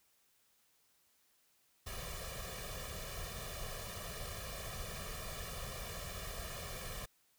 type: noise with comb filter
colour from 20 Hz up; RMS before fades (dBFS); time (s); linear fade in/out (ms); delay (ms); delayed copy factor
pink; -44; 1.86-7.06; 10; 1.7; +0.9
effects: white hiss -73 dBFS RMS until 7.38 s